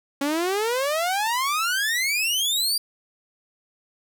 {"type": "exponential sweep", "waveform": "sawtooth", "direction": "up", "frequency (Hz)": [273.8, 4821], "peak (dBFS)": -18, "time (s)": [0.21, 2.78], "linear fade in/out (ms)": 5, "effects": ["10-bit"]}